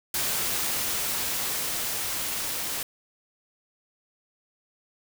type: noise with level ramp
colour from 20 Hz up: white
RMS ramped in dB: -27 to -31 dBFS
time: 0.14-2.83 s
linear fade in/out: 2 ms
effects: none